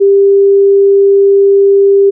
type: tone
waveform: sine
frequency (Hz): 396.5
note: G4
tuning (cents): +20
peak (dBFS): -3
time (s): 0-2.11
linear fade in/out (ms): 20
effects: none